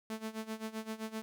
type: tone with tremolo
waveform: sawtooth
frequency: 220 Hz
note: A3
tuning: in tune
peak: -32 dBFS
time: 0.1-1.22 s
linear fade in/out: 0 ms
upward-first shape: sine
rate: 7.7 Hz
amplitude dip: 85%
effects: none